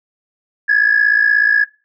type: tone pair together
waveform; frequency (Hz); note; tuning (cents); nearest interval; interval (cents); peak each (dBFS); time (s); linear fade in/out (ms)
sine; 1660 / 1716.6; G#6 / A6; -1 / -43; minor second; 58; -11; 0.68-1.65; 20
effects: noise-tail reverb RT60 0.3 s tail -20 dB re dry + tanh soft clip ceiling -4 dBFS